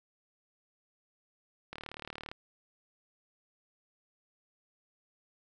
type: click train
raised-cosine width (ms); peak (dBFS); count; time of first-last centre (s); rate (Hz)
0.3; -25; 23; 1.73-2.315; 37.6
effects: none